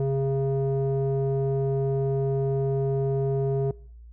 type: tone with low-pass filter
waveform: square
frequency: 136.2 Hz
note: C#3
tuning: 30 cents flat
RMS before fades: -25 dBFS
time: 0-3.71 s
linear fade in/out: 2 ms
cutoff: 510 Hz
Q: 3.3
effects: noise-tail reverb RT60 0.6 s tail -24 dB re dry + added 58 Hz sine -43 dBFS peak until 4.12 s